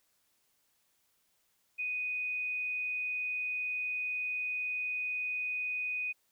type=tone; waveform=sine; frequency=2489 Hz; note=D#7; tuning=in tune; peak=-32 dBFS; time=1.78-6.13 s; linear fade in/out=20 ms; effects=white hiss -74 dBFS RMS until 6.31 s